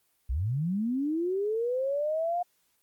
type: linear sweep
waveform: sine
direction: up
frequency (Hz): 53.5 to 717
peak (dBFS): -26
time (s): 0.29-2.43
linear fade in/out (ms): 10
effects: white hiss -71 dBFS RMS until 2.82 s + Opus 24 kbps